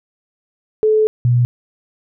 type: tone pair in turn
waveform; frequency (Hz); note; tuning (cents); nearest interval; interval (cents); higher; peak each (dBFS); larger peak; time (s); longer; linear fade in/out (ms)
sine; 432.5 / 121.79; A4 / B2; -30 / -24; octave + minor seventh; 2194; first; -10; neither; 0.83-1.07 / 1.25-1.45; first; 0
effects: none